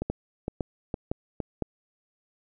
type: two click trains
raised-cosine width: 2 ms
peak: -16 / -14 dBFS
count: 4 / 4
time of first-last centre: 0.02-1.402 / 0.1-1.623 s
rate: 2.17 / 1.97 Hz
effects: none